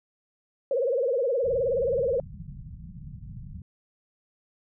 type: tone with vibrato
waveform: sine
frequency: 509 Hz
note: C5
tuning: 48 cents flat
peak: -22 dBFS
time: 0.71-2.2 s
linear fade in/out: 2 ms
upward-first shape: triangle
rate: 19 Hz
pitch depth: 210 cents each way
type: low-pass noise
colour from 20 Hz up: white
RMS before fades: -41 dBFS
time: 1.44-3.62 s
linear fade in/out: 2 ms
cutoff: 180 Hz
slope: 48 dB/octave
effects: none